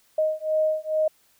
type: beating tone pair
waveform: sine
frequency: 622.3 / 624.6 Hz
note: D#5 / D#5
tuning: 0 / +7 cents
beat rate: 2.3 Hz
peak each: -24 dBFS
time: 0.18-1.08 s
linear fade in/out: 5 ms
effects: white hiss -62 dBFS RMS until 1.39 s